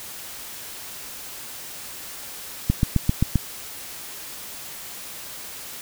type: click train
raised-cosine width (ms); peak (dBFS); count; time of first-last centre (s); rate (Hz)
5; -5; 6; 2.7-3.357; 7.61
effects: white hiss -37 dBFS RMS until 5.81 s